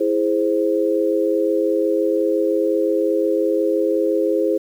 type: chord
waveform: sine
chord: E augmented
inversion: none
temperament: equal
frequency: 329.6 / 415.3 / 523.3 Hz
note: E4 / G#4 / B#4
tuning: 0 / 0 / 0 cents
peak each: -20 dBFS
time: 0-4.58 s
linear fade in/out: 10 ms
effects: 8-bit